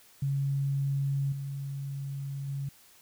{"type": "tone with level steps", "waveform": "sine", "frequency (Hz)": 138.59, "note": "C#3", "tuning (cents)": 0, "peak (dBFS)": [-26, -33, -31], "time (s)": [0.22, 2.69], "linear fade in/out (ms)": 5, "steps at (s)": [1.32, 2.48], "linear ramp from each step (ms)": 5, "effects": ["white hiss -58 dBFS RMS until 3.01 s"]}